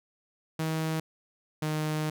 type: tone pair in turn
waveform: sawtooth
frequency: 159.2 / 154.22 Hz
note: D#3 / D#3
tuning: +40 / -15 cents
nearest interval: minor second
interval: 55 cents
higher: first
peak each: -24 dBFS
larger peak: neither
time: 0.59-1 / 1.62-2.1 s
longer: second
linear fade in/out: 5 ms
effects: none